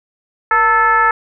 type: tone with frequency modulation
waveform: sine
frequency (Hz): 1318.5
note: E6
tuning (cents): 0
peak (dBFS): -9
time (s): 0.51-1.11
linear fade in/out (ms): 2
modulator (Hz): 422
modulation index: 1.2
effects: none